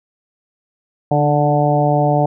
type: harmonic tone with a mistuned harmonic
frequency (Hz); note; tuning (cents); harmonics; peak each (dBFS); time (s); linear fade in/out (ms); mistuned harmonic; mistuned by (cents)
146.83; D3; 0; 1 / 2 / 3 / 4 / 5 / 6; -16 / -21 / -23 / -18 / -17 / -24; 1.11-2.26; 5; 2; +22
effects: none